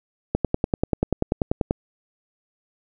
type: click train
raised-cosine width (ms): 2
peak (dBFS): -6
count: 15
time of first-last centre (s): 0.35-1.709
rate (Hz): 10.3
effects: none